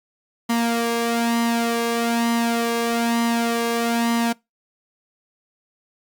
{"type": "tone with flanger", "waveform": "sawtooth", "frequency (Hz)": 233.1, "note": "A#3", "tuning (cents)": 0, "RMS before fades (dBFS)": -21, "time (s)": [0.49, 4.33], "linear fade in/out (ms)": 10, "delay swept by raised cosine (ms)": [0.99, 1.84], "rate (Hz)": 1.1, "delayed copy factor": 0.6, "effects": ["noise-tail reverb RT60 0.2 s tail -24 dB re dry", "Opus 48 kbps"]}